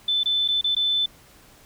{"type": "tone with dropouts", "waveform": "sine", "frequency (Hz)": 3520, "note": "A7", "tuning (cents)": 0, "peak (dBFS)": -19, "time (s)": [0.08, 1.06], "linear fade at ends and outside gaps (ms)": 5, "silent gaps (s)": [[0.234, 0.257], [0.479, 0.485], [0.612, 0.642], [0.75, 0.765]], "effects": ["pink hiss -52 dBFS RMS until 1.65 s"]}